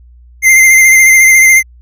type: tone with vibrato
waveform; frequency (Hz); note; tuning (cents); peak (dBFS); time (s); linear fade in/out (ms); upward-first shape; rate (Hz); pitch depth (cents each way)
square; 2088; C7; -4; -3; 0.42-1.63; 50; sine; 14; 26
effects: added 60 Hz sine -36 dBFS peak until 1.81 s